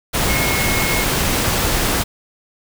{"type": "tone in noise", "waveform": "sine", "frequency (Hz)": 2169, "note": "C#7", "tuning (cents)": -38, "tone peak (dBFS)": -22, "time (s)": [0.27, 1.05], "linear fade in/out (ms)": 20, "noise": "pink", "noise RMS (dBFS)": -18, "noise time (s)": [0.13, 2.04], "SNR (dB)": -7, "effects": []}